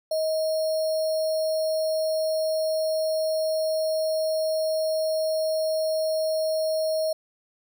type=tone with sample-and-hold; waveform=sine; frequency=632 Hz; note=D#5; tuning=27 cents sharp; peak=-22 dBFS; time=0.11-7.13 s; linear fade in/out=5 ms; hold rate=4900 Hz; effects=none